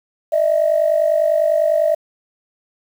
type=tone pair together; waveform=sine; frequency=604 / 654 Hz; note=D5 / E5; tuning=+48 / -14 cents; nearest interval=minor second; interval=138 cents; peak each=-15 dBFS; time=0.32-1.95 s; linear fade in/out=10 ms; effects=tanh soft clip ceiling -6 dBFS + 7-bit